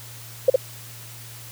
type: tone with echo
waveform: sine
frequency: 522 Hz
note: C5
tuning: 4 cents flat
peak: -9 dBFS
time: 0.48-0.5 s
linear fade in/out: 5 ms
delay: 60 ms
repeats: 1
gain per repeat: -2 dB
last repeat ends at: 0.56 s
effects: added 116 Hz sine -42 dBFS peak until 1.51 s + white hiss -42 dBFS RMS until 1.51 s